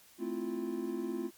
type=chord; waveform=triangle; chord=F major seventh; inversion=first; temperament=equal; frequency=220 / 261.6 / 329.6 / 349.2 Hz; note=A3 / C4 / E4 / F4; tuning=0 / 0 / 0 / 0 cents; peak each=-39 / -38 / -39 / -35 dBFS; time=0.18-1.31 s; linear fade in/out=50 ms; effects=white hiss -60 dBFS RMS until 1.37 s + MP3 96 kbps